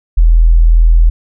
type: tone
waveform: sine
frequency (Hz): 41.2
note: E1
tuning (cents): 0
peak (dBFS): -3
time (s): 0.17-1.1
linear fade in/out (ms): 10
effects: none